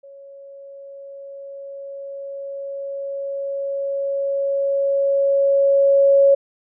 sine tone with level ramp, 554.4 Hz, C#5, in tune, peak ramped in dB -39 to -9 dBFS, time 0.03-6.35 s, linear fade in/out 10 ms, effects none

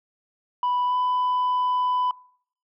sine tone with pitch glide, 987.8 to 998.1 Hz, B5 to B5, 0 to +18 cents, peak -18 dBFS, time 0.63-2.11 s, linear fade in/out 2 ms, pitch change +18 cents, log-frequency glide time 0.86-0.95 s, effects noise-tail reverb RT60 0.6 s tail -25 dB re dry + tanh soft clip ceiling -19 dBFS

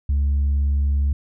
sine tone, 70.6 Hz, C#2, 32 cents sharp, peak -14 dBFS, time 0.09-1.13 s, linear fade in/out 5 ms, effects tanh soft clip ceiling -15 dBFS

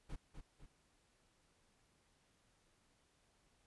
brown noise with echo, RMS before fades -43 dBFS, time 0.09-0.16 s, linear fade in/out 10 ms, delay 250 ms, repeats 2, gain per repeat -6 dB, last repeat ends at 0.66 s, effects pink hiss -75 dBFS RMS until 3.66 s + resampled to 24000 Hz

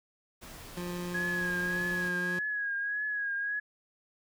pink noise, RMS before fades -47 dBFS, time 0.41-2.1 s, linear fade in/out 20 ms
25% pulse tone with pitch glide, 176.6 to 178.14 Hz, F3 to F3, +20 to +35 cents, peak -31 dBFS, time 0.77-2.39 s, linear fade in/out 2 ms, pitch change +15 cents, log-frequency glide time 1.05-2.19 s
sine tone with vibrato, 1659 Hz, G#6, 2 cents flat, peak -30 dBFS, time 1.14-3.6 s, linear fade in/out 10 ms, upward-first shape triangle, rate 1.7 Hz, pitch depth 55 cents each way
effects none

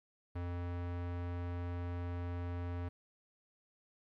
square tone, 87.7 Hz, F2, 8 cents sharp, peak -38 dBFS, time 0.35-2.89 s, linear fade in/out 10 ms, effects low-pass 2000 Hz 12 dB/octave + 13-bit

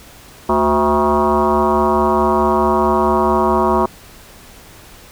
sine tone with frequency modulation, 659.3 Hz, E5, in tune, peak -11 dBFS, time 0.49-3.86 s, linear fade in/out 5 ms, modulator 146 Hz, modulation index 3.3, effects pink hiss -41 dBFS RMS until 5.11 s

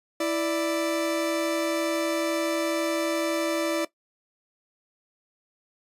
40% pulse tone pair together, 329.6 / 587.3 Hz, E4 / D5, 0 / 0 cents, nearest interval minor seventh, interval 1000 cents, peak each -26 dBFS, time 0.2-3.85 s, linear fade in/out 5 ms, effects noise-tail reverb RT60 0.1 s tail -17 dB re dry + resampled to 32000 Hz

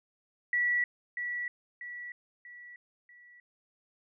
sine tone with echo, 1945 Hz, B6, 27 cents flat, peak -25 dBFS, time 0.53-0.84 s, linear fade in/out 2 ms, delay 640 ms, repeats 4, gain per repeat -7 dB, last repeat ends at 3.4 s, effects none

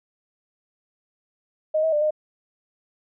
sine tone with pitch steps, 622 / 641 / 596 / 612 Hz, D#5 / E5 / D5 / D#5, -1 / -49 / +25 / -29 cents, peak -18 dBFS, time 1.74-2.108 s, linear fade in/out 10 ms, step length 92 ms, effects none

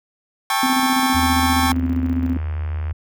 sawtooth chord, A dominant seventh, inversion third, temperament just, 792 / 880 / 1100 / 1320 Hz, G5 / A5 / C#6 / E6, +18 / 0 / -14 / +2 cents, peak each -18 / -19 / -18 / -24 dBFS, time 0.5-1.72 s, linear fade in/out 2 ms
sine tone with tremolo, 257.9 Hz, C4, 25 cents flat, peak -17 dBFS, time 0.63-2.37 s, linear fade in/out 2 ms, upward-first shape square, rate 15 Hz, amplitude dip 50%
sine tone, 80.5 Hz, E2, 41 cents flat, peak -21 dBFS, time 1.14-2.93 s, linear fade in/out 10 ms
click train, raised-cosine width 0.5 ms, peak -23 dBFS, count 92, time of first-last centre 1.66-2.91 s, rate 72.8 Hz
effects none

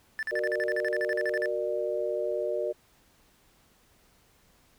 triangle tone bursts, 1760 Hz, A6, in tune, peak -27 dBFS, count 16, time 0.19-1.458 s, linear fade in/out 0 ms, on 38 ms, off 44 ms
sine chord, Gb augmented, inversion none, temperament equal with one note detuned, 370 / 466.2 / 598.3 Hz, Gb4 / Bb4 / D5, 0 / 0 / +32 cents, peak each -33 / -32 / -30 dBFS, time 0.31-2.73 s, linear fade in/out 20 ms
effects pink hiss -63 dBFS RMS until 4.78 s

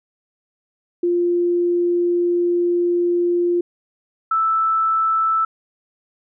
sine tone pair in turn, 349.2 / 1318.4 Hz, F4 / E6, 0 / 0 cents, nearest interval octave + major seventh, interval 2300 cents, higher second, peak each -15 dBFS, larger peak neither, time 1.03-3.61 / 4.31-5.45 s, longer first, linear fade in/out 5 ms, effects none

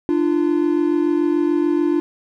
triangle tone pair together, 297.3 / 344.2 Hz, D4 / F4, +21 / -25 cents, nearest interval minor third, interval 254 cents, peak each -16 dBFS, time 0.09-2 s, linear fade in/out 0 ms, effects none

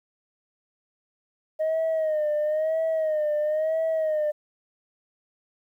sine tone with vibrato, 622.3 Hz, D#5, in tune, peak -20 dBFS, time 1.59-4.32 s, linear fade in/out 20 ms, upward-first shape sine, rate 1 Hz, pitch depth 68 cents each way, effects tanh soft clip ceiling -20 dBFS + 10-bit

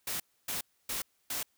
white noise bursts, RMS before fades -35 dBFS, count 4, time 0.07-1.43 s, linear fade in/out 5 ms, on 130 ms, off 280 ms, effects white hiss -73 dBFS RMS until 1.57 s

